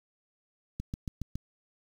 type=click train; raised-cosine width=5 ms; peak=-22 dBFS; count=5; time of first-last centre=0.8-1.356 s; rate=7.2 Hz; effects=8-bit